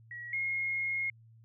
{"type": "tone pair in turn", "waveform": "sine", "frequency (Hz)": [1916, 2151], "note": ["A#6", "C7"], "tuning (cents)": [47, 47], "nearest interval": "major second", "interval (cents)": 200, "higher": "second", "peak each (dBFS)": [-40, -30], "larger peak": "second", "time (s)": [[0.11, 0.33], [0.33, 1.1]], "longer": "second", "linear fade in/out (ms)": 2, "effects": ["added 113 Hz sine -55 dBFS peak until 1.44 s"]}